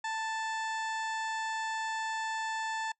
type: harmonic tone with a mistuned harmonic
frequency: 880 Hz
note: A5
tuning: in tune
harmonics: 1 / 2 / 3 / 4 / 5 / 6 / 7 / 8 / 9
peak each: -34 / -37 / -47 / -47 / -50 / -54 / -59 / -50 / -55 dBFS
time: 0.04-2.92 s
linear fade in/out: 5 ms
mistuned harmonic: 1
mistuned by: +16 cents
effects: noise-tail reverb RT60 0.1 s tail -24 dB re dry